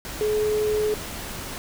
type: tone in noise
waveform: sine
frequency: 425.4 Hz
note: G#4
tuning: 42 cents sharp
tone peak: -20 dBFS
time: 0.21-0.94 s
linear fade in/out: 0 ms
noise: pink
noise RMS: -34 dBFS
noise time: 0.05-1.58 s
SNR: +11 dB
effects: none